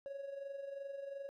triangle tone with amplitude modulation, 554.4 Hz, C#5, in tune, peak -37 dBFS, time 0.06-1.29 s, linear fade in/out 0 ms, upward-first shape sine, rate 22.8 Hz, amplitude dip 65%, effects tanh soft clip ceiling -35 dBFS

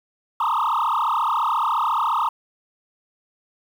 sine tone with frequency modulation, 1074 Hz, C6, 45 cents sharp, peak -16 dBFS, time 0.4-2.29 s, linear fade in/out 5 ms, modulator 34.3 Hz, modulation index 5.7, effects tanh soft clip ceiling -17 dBFS + 8-bit

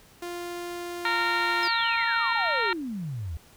sawtooth tone, 349.2 Hz, F4, in tune, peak -29 dBFS, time 0.22-1.68 s, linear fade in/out 5 ms
harmonic tone, 461.1 Hz, A#4, 19 cents flat, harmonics 2 / 3 / 4 / 5 / 6 / 7 / 8 / 9, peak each -29 / -28 / -29 / -33 / -36 / -40 / -38 / -36 dBFS, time 1.05-2.73 s, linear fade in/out 2 ms
sine exponential sweep, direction down, 5290 to 73.1 Hz, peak -30 dBFS, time 1.63-3.37 s, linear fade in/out 0 ms
effects pink hiss -55 dBFS RMS until 3.56 s

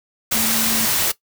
sine tone in noise, 224.3 Hz, A3, 34 cents sharp, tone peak -25 dBFS, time 0.34-0.86 s, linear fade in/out 10 ms, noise white, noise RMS -19 dBFS, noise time 0.31-1.12 s, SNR -9 dB, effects noise-tail reverb RT60 0.1 s tail -17 dB re dry

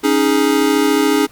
square chord, C# suspended second, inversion none, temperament equal, 277.2 / 311.1 / 415.3 Hz, C#4 / D#4 / G#4, 0 / 0 / 0 cents, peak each -17 dBFS, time 0.03-1.27 s, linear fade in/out 20 ms, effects pink hiss -46 dBFS RMS until 1.31 s

